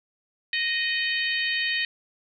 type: harmonic tone with a mistuned harmonic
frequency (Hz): 622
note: D#5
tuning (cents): -1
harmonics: 3 / 4 / 5 / 6 / 7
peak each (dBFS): -27 / -29 / -31 / -33 / -34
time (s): 0.53-1.85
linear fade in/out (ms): 2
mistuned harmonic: 5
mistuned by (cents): -30
effects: none